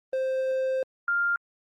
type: tone pair in turn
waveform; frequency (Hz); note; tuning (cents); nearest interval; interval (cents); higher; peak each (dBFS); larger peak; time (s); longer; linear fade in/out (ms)
triangle / sine; 524 / 1398.9; C5 / F6; +2 / +2; octave + perfect fourth; 1700; second; -22; neither; 0.13-0.83 / 1.08-1.36; first; 2
effects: Opus 24 kbps